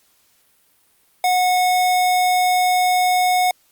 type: tone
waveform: square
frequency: 730 Hz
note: F#5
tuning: 24 cents flat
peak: -15 dBFS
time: 1.24-3.51 s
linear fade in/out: 2 ms
effects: white hiss -59 dBFS RMS until 3.71 s + Opus 48 kbps